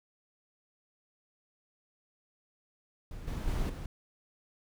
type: noise with level steps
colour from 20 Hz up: brown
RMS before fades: -43 / -35 / -31 / -39 dBFS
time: 3.11-3.86 s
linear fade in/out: 2 ms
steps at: 3.27 / 3.47 / 3.69 s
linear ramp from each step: 10 ms
effects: none